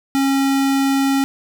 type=tone; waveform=square; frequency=272.9 Hz; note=C#4; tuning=27 cents flat; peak=-15 dBFS; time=0.15-1.24 s; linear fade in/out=0 ms; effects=none